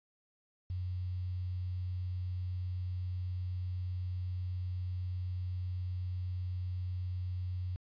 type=tone with quantisation; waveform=sine; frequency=90.8 Hz; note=F#2; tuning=32 cents flat; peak=-34 dBFS; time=0.7-7.76 s; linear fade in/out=0 ms; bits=10; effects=resampled to 11025 Hz